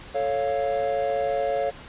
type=chord; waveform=triangle; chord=A augmented; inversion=none; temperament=equal; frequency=440 / 554.4 / 698.5 Hz; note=A4 / C#5 / E#5; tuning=0 / 0 / 0 cents; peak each=-28 / -23 / -25 dBFS; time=0.14-1.71 s; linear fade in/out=20 ms; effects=pink hiss -43 dBFS RMS until 1.88 s + resampled to 8000 Hz

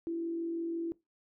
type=tone with frequency modulation; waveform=sine; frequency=334.1 Hz; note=E4; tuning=23 cents sharp; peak=-32 dBFS; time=0.07-0.92 s; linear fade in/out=0 ms; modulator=45.9 Hz; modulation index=0.26; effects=noise-tail reverb RT60 0.2 s tail -21 dB re dry

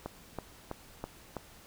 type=click train; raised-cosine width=1 ms; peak=-22 dBFS; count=5; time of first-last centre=0.06-1.367 s; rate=3.06 Hz; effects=pink hiss -55 dBFS RMS until 1.66 s

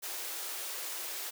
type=high-pass noise; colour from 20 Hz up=white; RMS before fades=-39 dBFS; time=0.02-1.31 s; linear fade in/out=20 ms; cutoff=320 Hz; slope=96 dB/octave; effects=none

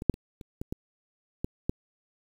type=clicks; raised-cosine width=3 ms; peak=-22 / -6 / -29 / -30 / -21 / -19 / -16 / -13 dBFS; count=8; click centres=0.021 / 0.097 / 0.141 / 0.412 / 0.615 / 0.725 / 1.445 / 1.695 s; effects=8-bit

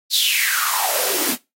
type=noise with high-pass filter sweep; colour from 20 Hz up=white; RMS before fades=-19 dBFS; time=0.1-1.37 s; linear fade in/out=50 ms; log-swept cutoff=4300 to 230 Hz; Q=7.3; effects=noise-tail reverb RT60 0.2 s tail -18 dB re dry + AAC 48 kbps

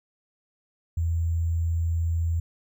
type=tone with sample-and-hold; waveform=sine; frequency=83.2 Hz; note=E2; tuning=17 cents sharp; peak=-22 dBFS; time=0.97-2.4 s; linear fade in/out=5 ms; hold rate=7350 Hz; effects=none

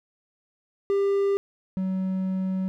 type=tone pair in turn; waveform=triangle; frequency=397.5 / 188.36 Hz; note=G4 / F#3; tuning=+24 / +31 cents; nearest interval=octave + minor second; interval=1293 cents; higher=first; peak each=-18 / -22 dBFS; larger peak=first; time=0.9-1.37 / 1.77-2.68 s; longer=second; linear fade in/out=0 ms; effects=none

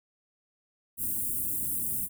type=band-stop noise; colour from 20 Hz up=white; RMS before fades=-31 dBFS; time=0.97-2.09 s; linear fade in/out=50 ms; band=330 to 8600 Hz; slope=48 dB/octave; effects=none

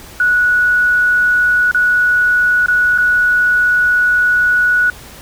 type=tone with dropouts; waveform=sine; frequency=1468 Hz; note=F#6; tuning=14 cents flat; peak=-9 dBFS; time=0.2-4.9 s; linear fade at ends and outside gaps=2 ms; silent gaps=1.713-1.746 / 2.661-2.683 / 2.978-2.984 s; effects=added 60 Hz sine -40 dBFS peak until 5.21 s + pink hiss -36 dBFS RMS until 5.21 s

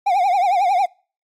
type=tone with vibrato; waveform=triangle; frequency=756 Hz; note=F#5; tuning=37 cents sharp; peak=-12 dBFS; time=0.06-0.86 s; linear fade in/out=10 ms; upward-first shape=triangle; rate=11 Hz; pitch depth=170 cents each way; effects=noise-tail reverb RT60 0.4 s tail -26 dB re dry + AAC 48 kbps

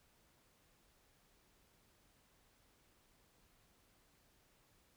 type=silence; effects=pink hiss -72 dBFS RMS until 4.96 s

